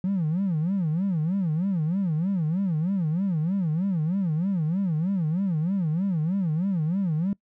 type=tone with vibrato; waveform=triangle; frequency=174.5 Hz; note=F3; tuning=1 cent flat; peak=-19 dBFS; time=0.04-7.33 s; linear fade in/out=2 ms; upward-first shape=sine; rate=3.2 Hz; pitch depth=240 cents each way; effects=noise-tail reverb RT60 0.1 s tail -25 dB re dry + tanh soft clip ceiling -18 dBFS